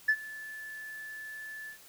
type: tone with ADSR envelope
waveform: sine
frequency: 1740 Hz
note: A6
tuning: 20 cents flat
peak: -18 dBFS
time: 0.08-1.78 s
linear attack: 11 ms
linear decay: 62 ms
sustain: -22 dB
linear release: 94 ms
effects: tanh soft clip ceiling -19 dBFS + white hiss -55 dBFS RMS until 1.88 s